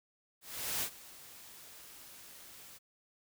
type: noise with ADSR envelope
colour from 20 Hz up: white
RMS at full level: -34 dBFS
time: 0.41-2.79 s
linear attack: 410 ms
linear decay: 77 ms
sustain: -19 dB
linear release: 26 ms
effects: none